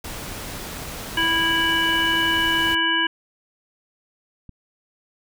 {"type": "noise", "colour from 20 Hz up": "pink", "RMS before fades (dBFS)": -33, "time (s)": [0.04, 2.75], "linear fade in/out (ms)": 5}
{"type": "harmonic tone", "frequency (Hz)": 328.7, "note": "E4", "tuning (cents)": -5, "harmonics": [1, 3, 5, 7, 9], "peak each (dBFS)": [-28, -26, -21, -31, -22], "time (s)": [1.17, 3.07], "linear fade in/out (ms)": 5}
{"type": "click", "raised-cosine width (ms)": 5, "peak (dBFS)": -28, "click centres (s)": 4.493}
{"effects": []}